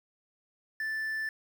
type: tone with quantisation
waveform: triangle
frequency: 1760 Hz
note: A6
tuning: in tune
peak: -29 dBFS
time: 0.8-1.29 s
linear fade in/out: 2 ms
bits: 9
effects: none